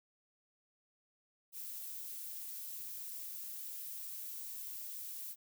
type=noise; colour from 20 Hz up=violet; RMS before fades=-45 dBFS; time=1.52-5.36 s; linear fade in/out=50 ms; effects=none